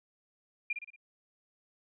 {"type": "tone with echo", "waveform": "sine", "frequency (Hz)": 2410, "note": "D7", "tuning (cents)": 44, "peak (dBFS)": -29, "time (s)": [0.7, 0.73], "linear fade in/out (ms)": 5, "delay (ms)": 58, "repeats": 4, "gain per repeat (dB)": -6, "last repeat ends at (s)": 0.962, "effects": []}